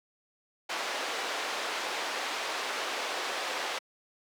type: band-pass noise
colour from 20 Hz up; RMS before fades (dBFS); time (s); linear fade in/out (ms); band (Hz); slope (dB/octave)
pink; -34; 0.69-3.79; 10; 520 to 4800; 12
effects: high-pass 300 Hz 12 dB/octave